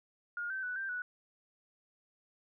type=tone with pitch steps; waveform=sine; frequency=1424 / 1546 / 1485 / 1573 / 1475 Hz; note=F6 / G6 / F#6 / G6 / F#6; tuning=+33 / -24 / +6 / +6 / -6 cents; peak=-35 dBFS; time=0.37-1.02 s; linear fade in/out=2 ms; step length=130 ms; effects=none